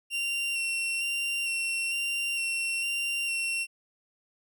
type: tone with vibrato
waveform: 40% pulse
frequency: 2747 Hz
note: F7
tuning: 29 cents flat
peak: -27 dBFS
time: 0.1-3.67 s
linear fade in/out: 50 ms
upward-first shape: square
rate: 1.1 Hz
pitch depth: 15 cents each way
effects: none